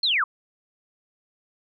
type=linear sweep; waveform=sine; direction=down; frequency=4359 to 1046.5 Hz; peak=-19 dBFS; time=0.03-0.24 s; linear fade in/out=5 ms; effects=none